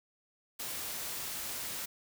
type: noise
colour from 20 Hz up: white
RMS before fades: -39 dBFS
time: 0.59-1.86 s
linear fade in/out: 10 ms
effects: none